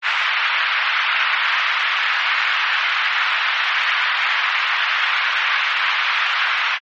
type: band-pass noise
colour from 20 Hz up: pink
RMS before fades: -19 dBFS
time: 0.02-6.79 s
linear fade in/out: 50 ms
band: 1200 to 3000 Hz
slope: 24 dB/octave
effects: MP3 32 kbps